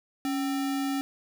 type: tone with sample-and-hold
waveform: sine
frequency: 276.9 Hz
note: C#4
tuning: 2 cents flat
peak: -26 dBFS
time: 0.25-1.01 s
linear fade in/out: 0 ms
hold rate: 1050 Hz
effects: none